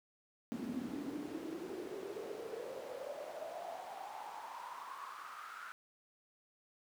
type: noise with high-pass filter sweep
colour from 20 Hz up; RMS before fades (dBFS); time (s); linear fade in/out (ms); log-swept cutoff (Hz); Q
brown; -45; 0.52-5.72; 0; 230 to 1400; 7.8
effects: none